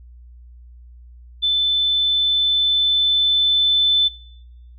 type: tone with level ramp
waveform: sine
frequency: 3520 Hz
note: A7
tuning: in tune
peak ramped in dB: -15 to -12 dBFS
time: 1.42-4.09 s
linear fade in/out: 20 ms
effects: noise-tail reverb RT60 0.9 s tail -25 dB re dry + added 60 Hz sine -40 dBFS peak until 4.78 s